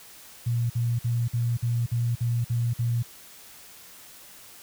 sine tone bursts, 118.5 Hz, A#2, 29 cents sharp, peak -22 dBFS, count 9, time 0.46-3.028 s, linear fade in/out 10 ms, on 240 ms, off 51 ms, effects white hiss -48 dBFS RMS until 4.62 s

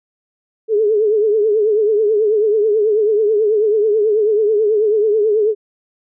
sine tone with vibrato, 426.8 Hz, G#4, 47 cents sharp, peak -11 dBFS, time 0.68-5.55 s, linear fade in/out 50 ms, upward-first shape triangle, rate 9.2 Hz, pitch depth 100 cents each way, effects none

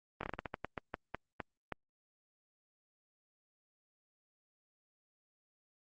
slowing click train, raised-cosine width 0.5 ms, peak -22 dBFS, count 14, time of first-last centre 0.21-1.723 s, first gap 22 ms, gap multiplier 1.25, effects Opus 24 kbps

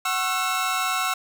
30% pulse tone cluster, 744 / 1090 / 1334 / 3842 Hz, F#5 / C#6 / E6 / B7, +9 / -29 / +20 / -48 cents, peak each -26 / -26 / -23 / -30 dBFS, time 0.05-1.14 s, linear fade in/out 5 ms, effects none

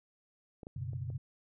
clicks, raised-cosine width 2 ms, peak -33 / -31 / -39 / -37 dBFS, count 4, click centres 0.632 / 0.669 / 0.933 / 1.102 s
sine chord, F# suspended fourth, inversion none, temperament equal with one note detuned, 93.3 / 123.47 / 138.59 Hz, F#2 / B2 / C#3, +15 / 0 / 0 cents, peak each -41 / -39 / -42 dBFS, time 0.76-1.18 s, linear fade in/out 5 ms
effects none

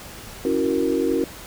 sine chord, F# dominant seventh, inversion second, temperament equal with one note detuned, 277.2 / 328.1 / 370 / 466.2 Hz, C#4 / E4 / F#4 / A#4, 0 / -8 / 0 / 0 cents, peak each -24 dBFS, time 0.45-1.24 s, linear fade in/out 2 ms, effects pink hiss -39 dBFS RMS until 1.46 s

